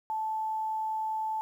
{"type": "tone", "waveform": "sine", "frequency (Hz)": 875, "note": "A5", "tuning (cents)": -10, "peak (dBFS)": -29, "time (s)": [0.1, 1.41], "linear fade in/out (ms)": 0, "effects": ["10-bit"]}